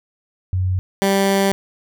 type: tone pair in turn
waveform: sine / 15% pulse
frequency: 92.5 / 196 Hz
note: F#2 / G3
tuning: 0 / 0 cents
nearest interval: octave + minor second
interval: 1300 cents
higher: second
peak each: -16 / -8 dBFS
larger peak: second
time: 0.53-0.79 / 1.02-1.52 s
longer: second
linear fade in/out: 0 ms
effects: none